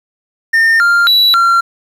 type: tone with pitch steps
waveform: triangle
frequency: 1816 / 1396 / 3932 / 1372 Hz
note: A#6 / F6 / B7 / F6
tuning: -46 / -1 / -8 / -31 cents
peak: -5 dBFS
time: 0.53-1.61 s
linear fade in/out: 10 ms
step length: 270 ms
effects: 7-bit